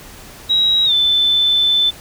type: tone with pitch glide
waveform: sine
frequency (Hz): 3842 to 3523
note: B7 to A7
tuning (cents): -48 to +1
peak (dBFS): -11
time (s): 0.49-1.91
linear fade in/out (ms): 20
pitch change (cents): -151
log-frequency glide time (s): 0.85-0.93
effects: pink hiss -38 dBFS RMS until 2 s